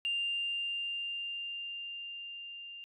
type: tone with level ramp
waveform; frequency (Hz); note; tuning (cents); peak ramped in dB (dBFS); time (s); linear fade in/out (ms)
sine; 2794; F7; 0; -29 to -44; 0.05-2.84; 0
effects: tanh soft clip ceiling -25 dBFS